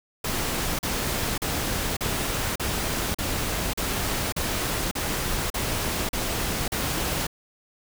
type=noise bursts; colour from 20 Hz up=pink; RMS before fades=-27 dBFS; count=12; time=0.24-7.269 s; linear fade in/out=5 ms; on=550 ms; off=39 ms; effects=none